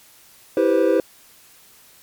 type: chord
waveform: triangle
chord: C major seventh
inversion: first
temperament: just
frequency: 327 / 392.4 / 490.5 / 523.3 Hz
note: E4 / G4 / B4 / C5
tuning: -14 / +2 / -12 / 0 cents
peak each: -18 dBFS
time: 0.57-1 s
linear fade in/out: 2 ms
effects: white hiss -50 dBFS RMS until 2.02 s + MP3 96 kbps